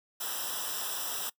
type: noise with comb filter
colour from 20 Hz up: white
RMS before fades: -35 dBFS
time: 0.2-1.3 s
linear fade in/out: 10 ms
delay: 0.45 ms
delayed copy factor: -1
effects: noise-tail reverb RT60 0.1 s tail -22 dB re dry